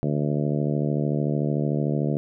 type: harmonic tone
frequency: 73.42 Hz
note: D2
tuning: in tune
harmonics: 2 / 3 / 4 / 5 / 6 / 7 / 8 / 9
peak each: -24 / -28 / -30 / -32 / -34 / -35 / -36 / -37 dBFS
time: 0.03-2.17 s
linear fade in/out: 0 ms
effects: none